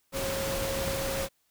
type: tone in noise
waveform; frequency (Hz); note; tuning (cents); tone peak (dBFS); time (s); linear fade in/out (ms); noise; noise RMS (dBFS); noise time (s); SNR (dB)
sine; 543; C#5; -36; -32; 0.12-1.29; 50; pink; -33; 0.12-1.29; -2
effects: white hiss -72 dBFS RMS until 1.5 s